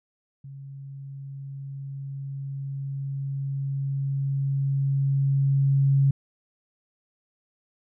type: tone with level ramp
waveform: sine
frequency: 137.6 Hz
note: C#3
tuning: 12 cents flat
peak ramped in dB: -38 to -16 dBFS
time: 0.44-6.11 s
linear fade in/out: 5 ms
effects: none